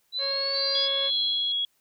sine linear sweep, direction up, 3943 to 4948 Hz, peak -26 dBFS, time 0.12-0.89 s, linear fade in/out 50 ms
harmonic tone, 550 Hz, C#5, 14 cents flat, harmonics 1 / 2 / 3 / 4 / 5 / 6 / 7 / 8 / 9, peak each -32 / -40 / -41 / -43 / -47 / -49 / -49 / -53 / -54 dBFS, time 0.18-1.11 s, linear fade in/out 50 ms
sine tone with tremolo, 4118 Hz, C8, 28 cents flat, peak -27 dBFS, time 0.54-1.52 s, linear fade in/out 2 ms, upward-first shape sine, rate 1.9 Hz, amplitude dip 65%
sine tone with pitch glide, 3361 to 3328 Hz, G#7 to G#7, +20 to +3 cents, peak -24 dBFS, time 0.75-1.65 s, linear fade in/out 2 ms, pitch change -17 cents, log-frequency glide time 1.07-1.2 s
effects white hiss -69 dBFS RMS until 1.8 s

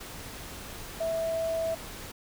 sine tone in noise, 655 Hz, E5, 11 cents flat, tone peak -27 dBFS, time 1-1.75 s, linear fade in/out 10 ms, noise pink, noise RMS -42 dBFS, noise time 0-2.12 s, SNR +12 dB, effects none

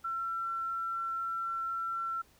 sine tone, 1351 Hz, E6, 42 cents sharp, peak -32 dBFS, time 0.04-2.22 s, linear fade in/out 10 ms, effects pink hiss -64 dBFS RMS until 2.39 s

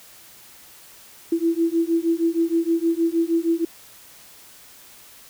sine beating tone pair, 329.6 / 336 Hz, E4 / E4, 0 / +33 cents, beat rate 6.4 Hz, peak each -21 dBFS, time 1.32-3.65 s, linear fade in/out 5 ms, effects white hiss -47 dBFS RMS until 5.29 s

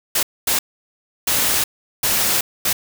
white noise bursts at uneven times, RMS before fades -18 dBFS, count 5, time 0.15-0.23 / 0.47-0.59 / 1.27-1.64 / 2.03-2.41 / 2.65-2.73 s, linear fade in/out 5 ms, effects none

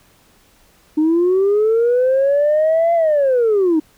sine linear two-way sweep, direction up then down, 301.6 to 685 to 301.6 Hz, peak -10 dBFS, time 0.97-3.8 s, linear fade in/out 10 ms, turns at 2.94 s, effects tanh soft clip ceiling -9 dBFS + pink hiss -53 dBFS RMS until 3.97 s

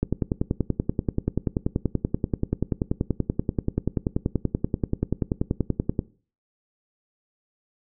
click train, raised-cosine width 3 ms, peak -9 dBFS, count 63, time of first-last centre 0.03-5.992 s, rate 10.4 Hz, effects noise-tail reverb RT60 0.4 s tail -20 dB re dry

